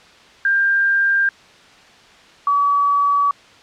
sine tone pair in turn, 1594 / 1140.6 Hz, G6 / C#6, +28 / +49 cents, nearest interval tritone, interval 579 cents, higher first, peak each -13 dBFS, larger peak neither, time 0.45-1.29 / 2.47-3.31 s, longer neither, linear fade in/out 2 ms, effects white hiss -46 dBFS RMS until 3.62 s + low-pass 4000 Hz 12 dB/octave

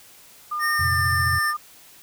sine tone, 1208 Hz, D6, 48 cents sharp, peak -24 dBFS, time 0.51-1.57 s, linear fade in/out 10 ms
square tone with pitch glide, 1832 to 1791.2 Hz, A#6 to A6, -31 to +30 cents, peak -22 dBFS, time 0.59-1.54 s, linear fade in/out 50 ms, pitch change -39 cents, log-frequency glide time 0.73-0.92 s
sine chord, F suspended fourth, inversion none, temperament just, 87.31 / 116.41 / 130.96 Hz, F2 / Bb2 / C3, 0 / -2 / +2 cents, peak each -25 / -31 / -30 dBFS, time 0.79-1.39 s, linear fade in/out 10 ms
effects white hiss -49 dBFS RMS until 2.02 s

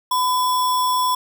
sine tone with sample-and-hold, 1006 Hz, B5, 32 cents sharp, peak -16 dBFS, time 0.11-1.15 s, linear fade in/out 5 ms, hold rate 4410 Hz, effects none

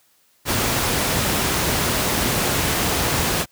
pink noise, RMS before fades -20 dBFS, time 0.45-3.46 s, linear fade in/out 50 ms, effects white hiss -60 dBFS RMS until 3.51 s + high-pass 60 Hz 12 dB/octave

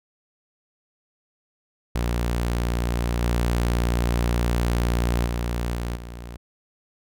sawtooth tone with level steps, 59.1 Hz, A#1, 24 cents sharp, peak -18 / -16 / -20 / -22 / -31 dBFS, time 1.95-6.37 s, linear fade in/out 5 ms, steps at 3.21 / 5.25 / 5.74 / 5.95 s, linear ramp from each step 20 ms, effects none

